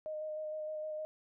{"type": "tone with vibrato", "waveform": "sine", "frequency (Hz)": 617, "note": "D#5", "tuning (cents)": -15, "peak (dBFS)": -37, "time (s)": [0.06, 1.05], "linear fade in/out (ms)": 0, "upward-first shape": "square", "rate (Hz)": 6.5, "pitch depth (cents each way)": 12, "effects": []}